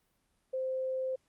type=tone; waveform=sine; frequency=521 Hz; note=C5; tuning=7 cents flat; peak=-31 dBFS; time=0.53-1.16 s; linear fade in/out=10 ms; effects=pink hiss -75 dBFS RMS until 1.28 s + Opus 32 kbps